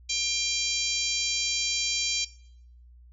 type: harmonic tone with a mistuned harmonic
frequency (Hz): 796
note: G5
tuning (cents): +26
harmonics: 3 / 4 / 5 / 6 / 7 / 8 / 9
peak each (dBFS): -34 / -34 / -34 / -34 / -34 / -34 / -34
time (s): 0.09-2.25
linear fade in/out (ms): 10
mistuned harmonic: 6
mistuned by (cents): -36
effects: noise-tail reverb RT60 0.7 s tail -19 dB re dry + added 60 Hz sine -49 dBFS peak until 3.12 s